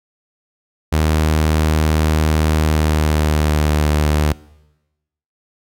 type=tone with pitch glide; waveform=sawtooth; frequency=77.78 to 75.39 Hz; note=D#2 to D2; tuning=0 to +46 cents; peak=-9 dBFS; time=0.92-4.33 s; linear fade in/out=10 ms; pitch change=-54 cents; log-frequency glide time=2.56-3.83 s; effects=noise-tail reverb RT60 1.0 s tail -22 dB re dry